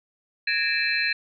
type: tone cluster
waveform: sine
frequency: 1668 / 1822 / 2355 / 2606 / 4115 Hz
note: G#6 / A#6 / D7 / E7 / C8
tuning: +7 / -40 / +4 / -20 / -30 cents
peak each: -28 dBFS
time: 0.47-1.13 s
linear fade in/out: 5 ms
effects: none